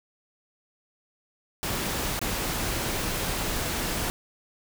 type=noise with dropouts; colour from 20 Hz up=pink; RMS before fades=-29 dBFS; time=1.63-4.1 s; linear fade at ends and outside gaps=0 ms; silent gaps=2.192-2.215 s; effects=none